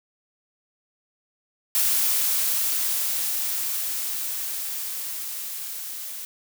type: noise with level ramp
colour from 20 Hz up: blue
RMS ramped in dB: -21 to -35 dBFS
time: 1.75-6.25 s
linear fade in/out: 0 ms
effects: none